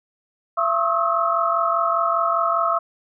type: tone cluster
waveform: sine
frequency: 674 / 1089 / 1264 / 1309 Hz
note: E5 / C#6 / D#6 / E6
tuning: +38 / -31 / +27 / -13 cents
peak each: -23 dBFS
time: 0.57-2.79 s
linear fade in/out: 10 ms
effects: none